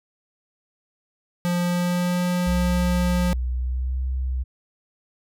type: tone with pitch glide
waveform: square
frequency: 175.8 to 178.36 Hz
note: F3 to F3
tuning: +12 to +37 cents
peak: -21 dBFS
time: 1.45-3.33 s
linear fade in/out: 0 ms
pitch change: +25 cents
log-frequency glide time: 1.6-2.23 s
type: tone with vibrato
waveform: sine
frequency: 63.3 Hz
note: B1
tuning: 43 cents sharp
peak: -22 dBFS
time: 2.46-4.44 s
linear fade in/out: 20 ms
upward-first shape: sine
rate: 0.76 Hz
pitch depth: 36 cents each way
effects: none